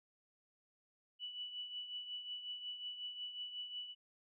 sine tone with tremolo, 2960 Hz, F#7, in tune, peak -40 dBFS, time 1.19-3.95 s, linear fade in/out 50 ms, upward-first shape triangle, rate 5.5 Hz, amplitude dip 65%, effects none

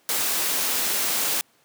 white noise, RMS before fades -24 dBFS, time 0.09-1.41 s, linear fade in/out 0 ms, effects pink hiss -61 dBFS RMS until 1.64 s + high-pass 200 Hz 12 dB/octave

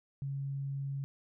sine tone, 138.2 Hz, C#3, 5 cents flat, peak -34 dBFS, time 0.22-1.04 s, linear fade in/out 0 ms, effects none

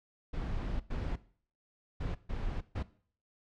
brown noise bursts at uneven times, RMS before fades -35 dBFS, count 5, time 0.33-0.8 / 0.9-1.16 / 2-2.15 / 2.29-2.61 / 2.75-2.83 s, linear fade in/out 10 ms, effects noise-tail reverb RT60 0.5 s tail -18 dB re dry + low-pass 4000 Hz 12 dB/octave

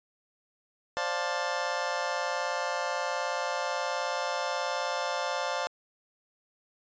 25% pulse chord, D minor seventh, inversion third, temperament just, 528.6 / 587.3 / 704.8 / 881 Hz, C5 / D5 / F5 / A5, +18 / 0 / +16 / +2 cents, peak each -31 dBFS, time 0.97-5.67 s, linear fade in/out 0 ms, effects resampled to 16000 Hz

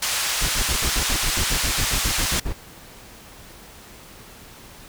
white band-pass noise, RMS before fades -24 dBFS, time 0.02-2.4 s, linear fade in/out 5 ms, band 810 to 8000 Hz, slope 12 dB/octave
brown noise bursts, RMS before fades -24 dBFS, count 16, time 0.41-2.532 s, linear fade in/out 10 ms, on 82 ms, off 54 ms
effects pink hiss -44 dBFS RMS until 4.88 s

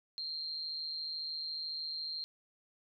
sine tone with amplitude modulation, 4186 Hz, C8, in tune, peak -34 dBFS, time 0.18-2.24 s, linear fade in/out 0 ms, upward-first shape sine, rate 154 Hz, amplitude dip 65%, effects none

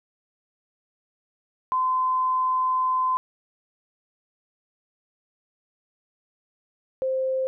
sine tone pair in turn, 1027 / 524 Hz, C6 / C5, -33 / +2 cents, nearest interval octave, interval 1165 cents, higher first, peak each -20 / -22 dBFS, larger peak first, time 1.72-3.17 / 7.02-7.47 s, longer first, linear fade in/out 0 ms, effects none

